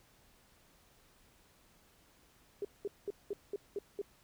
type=tone bursts; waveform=sine; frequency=404.6 Hz; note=G#4; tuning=45 cents flat; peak=-34 dBFS; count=7; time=2.62-4.016 s; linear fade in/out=2 ms; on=28 ms; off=200 ms; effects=pink hiss -66 dBFS RMS until 4.23 s